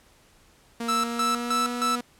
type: tone with pitch glide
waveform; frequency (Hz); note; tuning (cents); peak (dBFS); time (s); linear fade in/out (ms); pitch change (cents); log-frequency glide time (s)
sawtooth; 233.1 to 242.6; A#3 to B3; 0 to -31; -25; 0.8-2.01; 5; +69; 0.95-1.66
type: tone with tremolo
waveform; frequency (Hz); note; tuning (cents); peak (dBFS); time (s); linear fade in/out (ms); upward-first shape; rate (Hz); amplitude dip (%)
45% pulse; 1318.5; E6; 0; -22; 0.88-1.96; 10; square; 3.2; 80
effects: pink hiss -58 dBFS RMS until 2.19 s + low-pass 12000 Hz 12 dB/octave